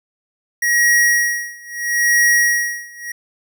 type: tone with tremolo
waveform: square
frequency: 1900 Hz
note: A#6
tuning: 33 cents sharp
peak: -11 dBFS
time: 0.62-3.12 s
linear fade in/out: 5 ms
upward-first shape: sine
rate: 0.76 Hz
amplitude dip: 95%
effects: none